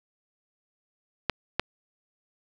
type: clicks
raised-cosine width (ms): 0.3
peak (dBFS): -7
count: 2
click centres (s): 1.297 / 1.596
effects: none